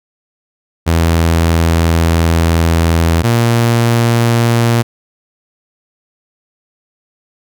sawtooth tone pair in turn, 82.9 / 117.24 Hz, E2 / A#2, +10 / +10 cents, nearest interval tritone, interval 600 cents, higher second, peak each -5 dBFS, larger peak neither, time 0.86-3.23 / 3.23-4.83 s, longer first, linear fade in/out 20 ms, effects none

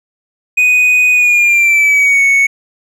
triangle tone with pitch glide, 2489 to 2217 Hz, D#7 to C#7, 0 to 0 cents, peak -5 dBFS, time 0.57-2.47 s, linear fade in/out 10 ms, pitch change -200 cents, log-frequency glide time 1.12-2.23 s, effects none

